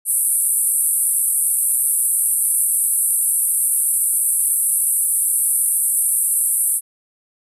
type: band-pass noise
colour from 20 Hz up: white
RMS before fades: -18 dBFS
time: 0.05-6.81 s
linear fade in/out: 50 ms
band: 8500 to 12000 Hz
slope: 96 dB/octave
effects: none